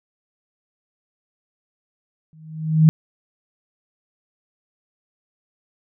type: tone with exponential growth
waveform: sine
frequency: 157.5 Hz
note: D#3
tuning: 21 cents sharp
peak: -6 dBFS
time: 2.33-2.89 s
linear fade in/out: 0 ms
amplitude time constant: 120 ms
effects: none